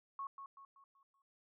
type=tone with echo; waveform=sine; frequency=1100 Hz; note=C#6; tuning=14 cents flat; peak=-40 dBFS; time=0.19-0.27 s; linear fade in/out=2 ms; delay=190 ms; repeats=5; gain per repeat=-7 dB; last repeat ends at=1.22 s; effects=none

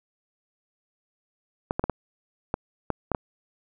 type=clicks; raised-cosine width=1 ms; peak=-10 dBFS; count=8; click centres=1.709 / 1.795 / 1.84 / 1.897 / 2.541 / 2.903 / 3.117 / 3.148 s; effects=none

